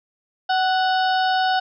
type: harmonic tone with a mistuned harmonic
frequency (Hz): 740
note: F#5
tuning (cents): 0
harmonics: 1 / 2 / 4 / 5 / 6 / 7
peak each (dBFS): -18 / -24 / -30 / -32 / -34 / -35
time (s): 0.49-1.6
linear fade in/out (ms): 10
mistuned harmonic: 1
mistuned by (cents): +25
effects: none